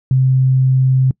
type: tone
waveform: sine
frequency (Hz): 130.81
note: C3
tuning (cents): 0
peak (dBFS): -9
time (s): 0.11-1.11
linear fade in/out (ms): 2
effects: noise-tail reverb RT60 0.1 s tail -24 dB re dry